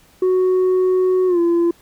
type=tone with pitch glide; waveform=sine; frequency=370 to 341.3 Hz; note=F#4 to F4; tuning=0 to -40 cents; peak=-10 dBFS; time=0.22-1.71 s; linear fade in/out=5 ms; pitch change=-140 cents; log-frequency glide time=1.27-1.39 s; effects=tanh soft clip ceiling -12 dBFS + pink hiss -52 dBFS RMS until 1.81 s